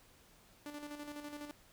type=tone with tremolo; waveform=sawtooth; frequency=293.7 Hz; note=D4; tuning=in tune; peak=-39 dBFS; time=0.66-1.51 s; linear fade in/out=0 ms; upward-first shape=square; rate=12 Hz; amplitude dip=50%; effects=pink hiss -64 dBFS RMS until 1.72 s